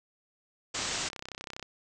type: low-pass noise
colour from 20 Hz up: white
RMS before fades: -34 dBFS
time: 0.74-1.09 s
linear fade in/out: 10 ms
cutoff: 8000 Hz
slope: 96 dB/octave
type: click train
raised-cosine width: 0.2 ms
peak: -22 dBFS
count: 29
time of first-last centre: 0.76-1.627 s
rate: 32.3 Hz
effects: none